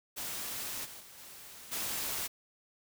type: noise with level steps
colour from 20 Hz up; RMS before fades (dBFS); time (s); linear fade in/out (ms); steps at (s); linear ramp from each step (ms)
white; -39 / -48 / -53 / -50 / -36; 0.16-2.28; 20; 0.84 / 0.99 / 1.17 / 1.71; 20
effects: none